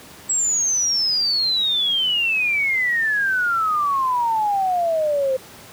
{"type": "exponential sweep", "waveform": "sine", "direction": "down", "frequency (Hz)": [7790, 515], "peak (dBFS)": -17, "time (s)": [0.29, 5.37], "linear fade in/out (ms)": 10, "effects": ["pink hiss -42 dBFS RMS until 5.72 s", "high-pass 100 Hz 12 dB/octave"]}